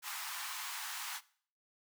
pink high-pass noise, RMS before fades -42 dBFS, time 0.02-1.21 s, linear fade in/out 50 ms, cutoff 850 Hz, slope 48 dB/octave, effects noise-tail reverb RT60 0.5 s tail -19 dB re dry

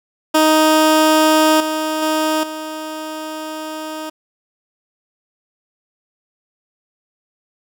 15% pulse tone with level steps, 312 Hz, D#4, 5 cents sharp, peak -4 / -12 / -9 / -19 dBFS, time 0.34-4.1 s, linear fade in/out 10 ms, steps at 1.6 / 2.02 / 2.43 s, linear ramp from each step 5 ms, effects none

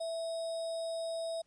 sine tone with sample-and-hold, 659.3 Hz, E5, in tune, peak -34 dBFS, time 0-1.42 s, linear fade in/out 10 ms, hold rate 4410 Hz, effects pink hiss -75 dBFS RMS until 1.46 s + resampled to 22050 Hz

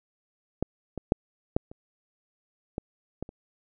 clicks, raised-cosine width 2 ms, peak -12 / -20 / -6 / -9 / -30 / -17 / -19 / -29 dBFS, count 8, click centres 0.626 / 0.977 / 1.121 / 1.565 / 1.715 / 2.781 / 3.226 / 3.291 s, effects none

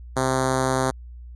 5% pulse tone with notch filter, 130.9 Hz, C3, 1 cent sharp, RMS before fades -22 dBFS, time 0.16-0.91 s, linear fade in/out 10 ms, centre 2700 Hz, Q 0.57, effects added 60 Hz sine -37 dBFS peak until 1.35 s + resampled to 24000 Hz

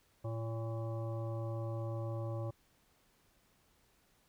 harmonic tone with a mistuned harmonic, 113.2 Hz, A2, 50 cents sharp, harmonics 1 / 3 / 5 / 7 / 9 / 10, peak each -37 / -46 / -44 / -53 / -56 / -55 dBFS, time 0.24-2.51 s, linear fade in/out 10 ms, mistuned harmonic 7, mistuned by +34 cents, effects pink hiss -71 dBFS RMS until 4.28 s

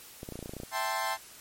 clicks, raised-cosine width 2 ms, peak -26 dBFS, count 12, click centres 0.231 / 0.289 / 0.323 / 0.356 / 0.391 / 0.427 / 0.459 / 0.494 / 0.536 / 0.567 / 0.601 / 0.634 s
30% pulse chord, A minor seventh, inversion second, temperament equal, 659.3 / 784 / 880 / 1046.5 Hz, E5 / G5 / A5 / C6, 0 / 0 / 0 / 0 cents, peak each -35 / -33 / -32 / -31 dBFS, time 0.71-1.18 s, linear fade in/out 50 ms
effects white hiss -50 dBFS RMS until 1.4 s + MP3 64 kbps

